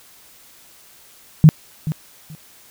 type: tone with echo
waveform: sine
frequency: 155.56 Hz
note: D#3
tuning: in tune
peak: -3 dBFS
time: 1.44-1.49 s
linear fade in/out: 0 ms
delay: 430 ms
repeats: 2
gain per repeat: -15 dB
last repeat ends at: 2.35 s
effects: white hiss -48 dBFS RMS until 2.7 s